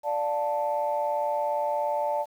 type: chord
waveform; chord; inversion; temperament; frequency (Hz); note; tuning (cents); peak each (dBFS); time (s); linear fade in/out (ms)
sine; D minor; none; just; 587.3 / 704.8 / 881; D5 / F5 / A5; 0 / +16 / +2; -27 / -33 / -27; 0.03-2.26; 50
effects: tanh soft clip ceiling -16 dBFS + 9-bit